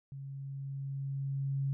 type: tone with level ramp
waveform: sine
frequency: 137.3 Hz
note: C#3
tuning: 16 cents flat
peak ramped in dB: -41 to -29 dBFS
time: 0.12-1.73 s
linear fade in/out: 0 ms
effects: none